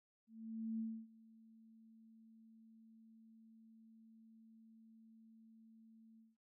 sine tone with ADSR envelope, 223.6 Hz, A3, 28 cents sharp, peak -38 dBFS, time 0.27-6.37 s, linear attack 520 ms, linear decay 280 ms, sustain -23 dB, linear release 180 ms, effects none

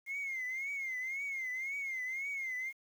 sine tone with vibrato, 2125 Hz, C7, 26 cents sharp, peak -34 dBFS, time 0.06-2.73 s, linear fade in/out 50 ms, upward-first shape triangle, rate 1.9 Hz, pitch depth 120 cents each way, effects tanh soft clip ceiling -33 dBFS + 10-bit

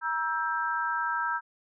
sine chord, E diminished, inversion second, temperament just, 949.3 / 1318.5 / 1582.2 Hz, Bb5 / E6 / G6, +31 / 0 / +16 cents, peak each -31 dBFS, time 0.01-1.41 s, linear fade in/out 50 ms, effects none

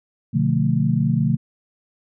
sine chord, B half-diminished seventh, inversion none, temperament just, 123.47 / 148.16 / 177.8 / 222.2 Hz, B2 / D3 / F3 / A3, 0 / +16 / +31 / +17 cents, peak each -22 / -20 / -23 / -22 dBFS, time 0.33-1.37 s, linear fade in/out 20 ms, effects none

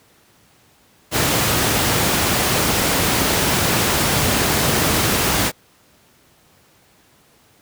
pink noise, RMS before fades -17 dBFS, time 1.11-5.52 s, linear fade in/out 50 ms, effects pink hiss -54 dBFS RMS until 7.61 s + high-pass 80 Hz 12 dB/octave

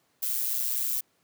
violet noise with amplitude modulation, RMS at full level -26 dBFS, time 0.22-1.01 s, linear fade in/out 10 ms, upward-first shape sine, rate 124 Hz, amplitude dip 60%, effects pink hiss -69 dBFS RMS until 1.23 s + high-pass 150 Hz 12 dB/octave

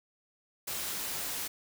white noise, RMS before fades -36 dBFS, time 0.67-1.48 s, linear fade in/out 10 ms, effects none

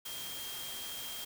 sine tone in noise, 3210 Hz, G7, 40 cents sharp, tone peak -44 dBFS, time 0.05-1.25 s, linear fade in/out 10 ms, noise white, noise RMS -43 dBFS, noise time 0.05-1.25 s, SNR -4 dB, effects none

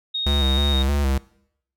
sine tone, 3729 Hz, A#7, in tune, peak -22 dBFS, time 0.14-0.83 s, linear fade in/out 10 ms
square tone with vibrato, 69.3 Hz, C#2, in tune, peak -19 dBFS, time 0.26-1.18 s, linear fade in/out 5 ms, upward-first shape square, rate 3.2 Hz, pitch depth 51 cents each way
effects noise-tail reverb RT60 0.7 s tail -21 dB re dry

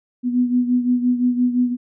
sine beating tone pair, 245.9 / 251.7 Hz, B3 / B3, -7 / +33 cents, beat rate 5.8 Hz, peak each -16 / -22 dBFS, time 0.23-1.77 s, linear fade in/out 50 ms, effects none

